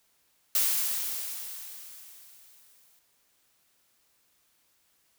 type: noise with exponential decay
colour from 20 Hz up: blue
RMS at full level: -24 dBFS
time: 0.55-2.99 s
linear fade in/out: 1 ms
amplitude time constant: 530 ms
effects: white hiss -69 dBFS RMS until 5.18 s